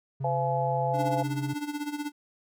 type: tone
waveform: triangle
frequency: 135.4 Hz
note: C#3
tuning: 40 cents flat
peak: -28 dBFS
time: 0.2-1.54 s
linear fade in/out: 10 ms
type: harmonic tone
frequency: 170 Hz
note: F3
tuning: 46 cents flat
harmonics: 3 / 4 / 5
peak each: -31 / -30 / -29 dBFS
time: 0.24-1.23 s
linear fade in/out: 5 ms
type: tone with tremolo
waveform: square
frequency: 293.7 Hz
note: D4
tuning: in tune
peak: -29 dBFS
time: 0.93-2.12 s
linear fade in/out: 50 ms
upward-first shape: sine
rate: 16 Hz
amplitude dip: 75%
effects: none